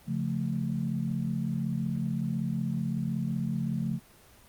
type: chord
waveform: sine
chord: Db augmented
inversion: none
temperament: equal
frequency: 138.59 / 174.61 / 220 Hz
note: Db3 / F3 / A3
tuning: 0 / 0 / 0 cents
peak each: -32 / -32 / -32 dBFS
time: 0.06-4 s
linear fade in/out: 50 ms
effects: pink hiss -56 dBFS RMS until 4.48 s + Opus 24 kbps

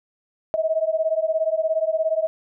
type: beating tone pair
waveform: sine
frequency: 631 / 648 Hz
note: D#5 / E5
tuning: +24 / -30 cents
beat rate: 17 Hz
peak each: -22 dBFS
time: 0.54-2.27 s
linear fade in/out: 0 ms
effects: none

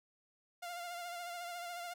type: tone with vibrato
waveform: sawtooth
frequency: 698.5 Hz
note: F5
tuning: in tune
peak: -38 dBFS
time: 0.62-1.94 s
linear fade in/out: 10 ms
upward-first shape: sine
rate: 14 Hz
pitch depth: 36 cents each way
effects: none

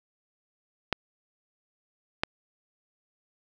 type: clicks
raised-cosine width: 0.3 ms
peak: -8 dBFS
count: 2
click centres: 0.927 / 2.235 s
effects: none

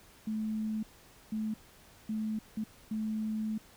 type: tone bursts at uneven times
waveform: sine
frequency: 217.1 Hz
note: A3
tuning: 23 cents flat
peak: -31 dBFS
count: 5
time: 0.27-0.83 / 1.32-1.54 / 2.09-2.39 / 2.57-2.64 / 2.91-3.58 s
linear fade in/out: 5 ms
effects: pink hiss -58 dBFS RMS until 3.76 s

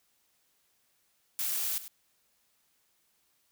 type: noise with echo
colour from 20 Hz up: blue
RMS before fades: -32 dBFS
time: 1.39-1.78 s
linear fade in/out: 0 ms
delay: 100 ms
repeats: 1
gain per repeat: -13 dB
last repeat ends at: 1.88 s
effects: white hiss -72 dBFS RMS until 3.51 s

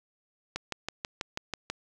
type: click train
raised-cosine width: 0.2 ms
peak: -15 dBFS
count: 8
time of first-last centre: 0.56-1.7 s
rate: 6.14 Hz
effects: none

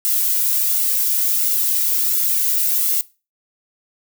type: noise with flanger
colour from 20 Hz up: violet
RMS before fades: -18 dBFS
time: 0.05-3.01 s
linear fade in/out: 0 ms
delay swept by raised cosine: 1.4 to 2.1 ms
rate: 1.4 Hz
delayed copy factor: +0.5
effects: noise-tail reverb RT60 0.3 s tail -20 dB re dry

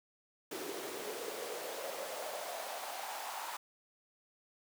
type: noise with high-pass filter sweep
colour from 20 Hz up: pink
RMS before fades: -42 dBFS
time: 0.51-3.57 s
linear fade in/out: 5 ms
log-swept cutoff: 350 to 900 Hz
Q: 4.1
effects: none

